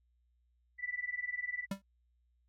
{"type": "tone with tremolo", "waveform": "sine", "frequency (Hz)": 1975.5, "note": "B6", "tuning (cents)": 0, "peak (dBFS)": -31, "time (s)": [0.78, 1.67], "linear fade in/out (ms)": 50, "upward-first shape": "triangle", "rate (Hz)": 20, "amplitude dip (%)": 100}
{"type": "tone with exponential decay", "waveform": "square", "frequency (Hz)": 196, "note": "G3", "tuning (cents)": 0, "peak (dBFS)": -31, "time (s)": [1.71, 1.82], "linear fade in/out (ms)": 5, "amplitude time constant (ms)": 22}
{"effects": ["added 60 Hz sine -70 dBFS peak until 2.48 s", "AAC 48 kbps"]}